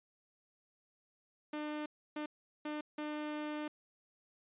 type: tone bursts at uneven times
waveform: sawtooth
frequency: 300.8 Hz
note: D4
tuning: 42 cents sharp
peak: -34 dBFS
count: 4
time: 1.53-1.86 / 2.16-2.26 / 2.65-2.81 / 2.98-3.68 s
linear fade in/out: 5 ms
effects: resampled to 8000 Hz